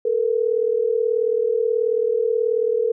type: tone pair together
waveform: sine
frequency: 440 / 478.5 Hz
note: A4 / A#4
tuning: 0 / +45 cents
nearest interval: minor second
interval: 145 cents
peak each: -20 dBFS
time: 0.05-2.92 s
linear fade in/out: 5 ms
effects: none